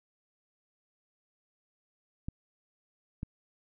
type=clicks; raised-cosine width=5 ms; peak=-23 dBFS; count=2; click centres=2.285 / 3.231 s; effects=none